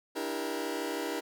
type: chord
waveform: sawtooth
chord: E half-diminished seventh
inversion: third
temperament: just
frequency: 296.7 / 329.6 / 395.6 / 474.7 Hz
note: D4 / E4 / G4 / Bb4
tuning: +18 / 0 / +16 / +31 cents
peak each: -34 dBFS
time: 0.15-1.21 s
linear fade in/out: 20 ms
effects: none